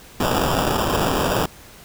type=noise with sample-and-hold; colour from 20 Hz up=white; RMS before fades=-20 dBFS; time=0.2-1.46 s; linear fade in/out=5 ms; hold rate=2100 Hz; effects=pink hiss -44 dBFS RMS until 1.84 s

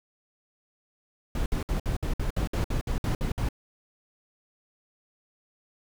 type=noise bursts; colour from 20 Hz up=brown; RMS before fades=-27 dBFS; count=13; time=1.35-3.488 s; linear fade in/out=2 ms; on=110 ms; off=59 ms; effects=none

